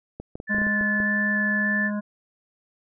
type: clicks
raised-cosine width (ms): 2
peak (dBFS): -21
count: 9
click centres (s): 0.2 / 0.355 / 0.401 / 0.547 / 0.584 / 0.617 / 0.668 / 0.811 / 1.002
type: tone with vibrato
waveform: sine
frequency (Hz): 1744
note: A6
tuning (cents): -16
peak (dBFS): -22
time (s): 0.47-1.91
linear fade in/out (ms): 50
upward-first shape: square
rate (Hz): 1.7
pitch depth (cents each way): 8
type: harmonic tone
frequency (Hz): 207.7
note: G#3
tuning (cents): 0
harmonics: 1 / 3 / 5 / 7 / 8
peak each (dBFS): -25 / -35 / -39 / -42 / -43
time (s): 0.49-2.01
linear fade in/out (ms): 20
effects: none